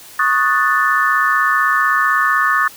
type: chord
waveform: sine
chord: D# half-diminished seventh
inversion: third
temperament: equal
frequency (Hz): 1108.7 / 1244.5 / 1480 / 1760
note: C#6 / D#6 / F#6 / A6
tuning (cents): 0 / 0 / 0 / 0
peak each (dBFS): -18 / -17 / -20 / -16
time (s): 0.19-2.68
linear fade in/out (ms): 5
effects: white hiss -39 dBFS RMS until 2.76 s